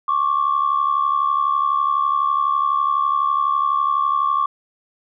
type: tone pair together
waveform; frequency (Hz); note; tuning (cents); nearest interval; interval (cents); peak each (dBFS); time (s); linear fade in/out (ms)
sine; 1089 / 1161; C#6 / D6; -31 / -20; minor second; 111; -18; 0.08-4.46; 5
effects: tanh soft clip ceiling -9 dBFS